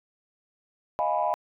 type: chord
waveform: sine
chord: F half-diminished seventh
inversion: third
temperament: equal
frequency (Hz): 622.3 / 698.5 / 830.6 / 987.8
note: Eb5 / F5 / Ab5 / Cb6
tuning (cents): 0 / 0 / 0 / 0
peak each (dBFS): -28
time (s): 0.99-1.34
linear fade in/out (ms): 0
effects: tanh soft clip ceiling -14 dBFS